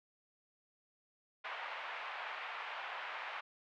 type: band-pass noise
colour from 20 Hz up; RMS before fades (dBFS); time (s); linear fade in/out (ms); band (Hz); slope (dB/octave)
pink; -44; 1.44-3.41; 10; 740 to 2800; 24
effects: none